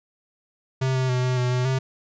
square tone with pitch steps, 131.4 / 129.9 / 126 / 127.1 / 124.6 / 125.7 / 131.7 Hz, C3 / C3 / B2 / C3 / B2 / B2 / C3, +8 / -12 / +35 / -50 / +16 / +31 / +12 cents, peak -21 dBFS, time 0.81-1.79 s, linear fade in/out 10 ms, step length 140 ms, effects resampled to 16000 Hz

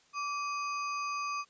sine tone with sample-and-hold, 1161 Hz, D6, 20 cents flat, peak -32 dBFS, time 0.13-1.45 s, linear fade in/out 50 ms, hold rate 3675 Hz, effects white hiss -65 dBFS RMS until 1.49 s + resampled to 16000 Hz

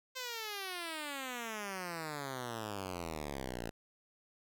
5% pulse exponential sweep, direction down, 523.3 to 55 Hz, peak -28 dBFS, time 0.15-3.71 s, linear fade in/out 20 ms, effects none

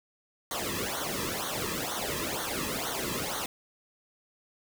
pink noise with flanger, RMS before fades -33 dBFS, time 0.51-3.46 s, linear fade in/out 2 ms, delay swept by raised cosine 0.39 to 1.38 ms, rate 2.1 Hz, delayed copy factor -0.9, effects none

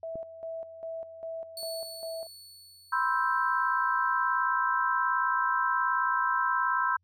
sine tone with tremolo, 655 Hz, E5, 11 cents flat, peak -34 dBFS, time 0.03-2.27 s, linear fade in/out 2 ms, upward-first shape square, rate 2.5 Hz, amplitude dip 65%
click, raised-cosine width 2 ms, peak -29 dBFS, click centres 0.156 s
sawtooth tone with exponential decay, 4435 Hz, C#8, in tune, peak -33 dBFS, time 1.57-4.47 s, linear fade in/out 2 ms, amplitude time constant 630 ms
sine chord, C major seventh, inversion third, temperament equal, 987.8 / 1046.5 / 1318.5 / 1568 Hz, B5 / C6 / E6 / G6, 0 / 0 / 0 / 0 cents, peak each -30 dBFS, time 2.92-6.97 s, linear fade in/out 10 ms
effects added 89 Hz sine -70 dBFS peak until 7.03 s

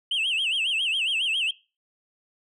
sine tone with vibrato, 2901 Hz, F#7, 35 cents flat, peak -20 dBFS, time 0.11-1.51 s, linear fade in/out 5 ms, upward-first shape sine, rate 7.3 Hz, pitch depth 200 cents each way, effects noise-tail reverb RT60 0.3 s tail -21 dB re dry + tanh soft clip ceiling -21 dBFS

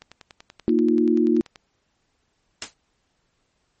click train, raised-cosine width 0.2 ms, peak -24 dBFS, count 17, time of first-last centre 0.02-1.558 s, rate 10.4 Hz
sine chord, Bb suspended fourth, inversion none, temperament equal with one note detuned, 233.1 / 311.1 / 352.9 Hz, Bb3 / Eb4 / F4, 0 / 0 / +18 cents, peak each -20 dBFS, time 0.68-1.41 s, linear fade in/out 0 ms
white noise with exponential decay, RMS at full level -25 dBFS, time 2.62-2.74 s, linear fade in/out 2 ms, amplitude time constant 25 ms
effects pink hiss -70 dBFS RMS until 3.8 s + MP3 32 kbps

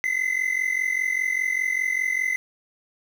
triangle tone pair together, 2020 / 2065 Hz, B6 / C7, +39 / -23 cents, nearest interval unison, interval 38 cents, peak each -23 / -23 dBFS, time 0.04-2.36 s, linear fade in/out 0 ms, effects 8-bit

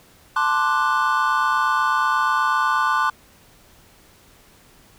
triangle chord, D dominant seventh, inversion second, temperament equal, 880 / 1046.5 / 1174.7 / 1480 Hz, A5 / C6 / D6 / F#6, 0 / 0 / 0 / 0 cents, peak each -23 / -20 / -20 / -21 dBFS, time 0.36-3.1 s, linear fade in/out 5 ms, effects pink hiss -52 dBFS RMS until 4.98 s

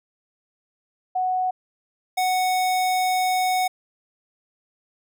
sine / square tone pair in turn, 740 / 740 Hz, F#5 / F#5, 0 / 0 cents, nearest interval unison, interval 0 cents, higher neither, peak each -20 dBFS, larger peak neither, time 1.15-1.51 / 2.17-3.68 s, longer second, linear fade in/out 10 ms, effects none

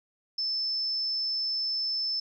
sine tone, 5270 Hz, E8, 1 cent flat, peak -27 dBFS, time 0.38-2.2 s, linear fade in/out 5 ms, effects 11-bit

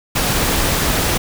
pink noise, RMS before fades -17 dBFS, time 0.15-1.18 s, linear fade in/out 10 ms, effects none

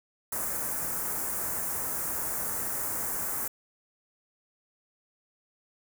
white band-stop noise, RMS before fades -32 dBFS, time 0.32-3.48 s, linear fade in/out 5 ms, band 1700 to 7300 Hz, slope 24 dB/octave, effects none

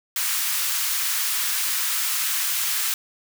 white high-pass noise, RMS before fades -24 dBFS, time 0.16-2.94 s, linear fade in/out 2 ms, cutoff 1100 Hz, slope 24 dB/octave, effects none

